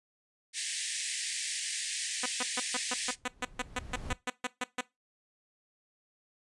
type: band-pass noise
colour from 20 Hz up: white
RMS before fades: -36 dBFS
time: 0.53-3.16 s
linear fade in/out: 50 ms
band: 1700 to 9600 Hz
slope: 96 dB/octave
type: tone bursts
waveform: 5% pulse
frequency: 250 Hz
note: B3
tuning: 21 cents sharp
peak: -19 dBFS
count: 16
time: 2.23-4.81 s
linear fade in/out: 5 ms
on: 30 ms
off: 140 ms
type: noise with exponential growth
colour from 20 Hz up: brown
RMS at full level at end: -36 dBFS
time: 2.79-4.13 s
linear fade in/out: 1 ms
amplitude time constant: 290 ms
effects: noise-tail reverb RT60 0.2 s tail -20 dB re dry + resampled to 24000 Hz